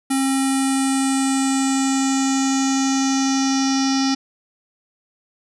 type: tone with low-pass filter sweep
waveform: square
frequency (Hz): 268.8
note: C4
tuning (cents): +47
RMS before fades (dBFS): -19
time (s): 0.1-4.15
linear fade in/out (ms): 10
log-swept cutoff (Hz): 10000 to 5300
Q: 5.7
effects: none